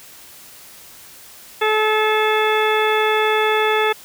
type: harmonic tone with a mistuned harmonic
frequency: 431.4 Hz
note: A4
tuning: 34 cents flat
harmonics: 1 / 2 / 3 / 4 / 5 / 6 / 8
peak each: -18 / -21 / -23 / -24 / -25 / -26 / -27 dBFS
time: 1.61-3.93 s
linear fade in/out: 10 ms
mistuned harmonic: 6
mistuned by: +22 cents
effects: white hiss -42 dBFS RMS until 4.04 s